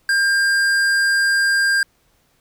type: tone with tanh clipping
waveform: sine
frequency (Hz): 1600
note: G6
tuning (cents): +35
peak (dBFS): -16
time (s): 0.09-1.83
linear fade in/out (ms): 2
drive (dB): 15
effects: pink hiss -61 dBFS RMS until 2.4 s